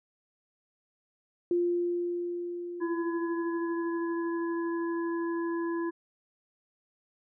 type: tone with exponential decay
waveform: sine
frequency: 349.2 Hz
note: F4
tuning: in tune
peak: -23 dBFS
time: 1.51-5.56 s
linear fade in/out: 2 ms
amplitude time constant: 880 ms
type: harmonic tone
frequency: 336.6 Hz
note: E4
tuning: 36 cents sharp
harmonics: 1 / 3 / 5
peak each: -29 / -39 / -43 dBFS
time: 2.8-5.91 s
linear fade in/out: 20 ms
effects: none